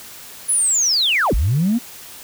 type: linear two-way sweep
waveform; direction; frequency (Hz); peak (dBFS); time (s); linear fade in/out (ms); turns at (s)
sine; down then up; 10548 to 40.56 to 248.9; -13; 0.48-1.79; 20; 1.34
effects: tanh soft clip ceiling -10 dBFS + white hiss -38 dBFS RMS until 2.23 s